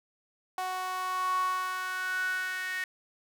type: tone with high-pass filter sweep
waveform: sawtooth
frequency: 370.5 Hz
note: F#4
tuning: 2 cents sharp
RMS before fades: -32 dBFS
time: 0.58-2.84 s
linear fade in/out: 2 ms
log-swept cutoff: 850 to 1800 Hz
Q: 8.8
effects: none